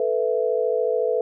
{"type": "chord", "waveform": "sine", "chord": "A suspended second", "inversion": "none", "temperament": "equal", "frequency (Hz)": [440, 493.9, 659.3], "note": ["A4", "B4", "E5"], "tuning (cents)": [0, 0, 0], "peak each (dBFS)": [-23, -22, -27], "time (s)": [0, 1.21], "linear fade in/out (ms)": 2, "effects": []}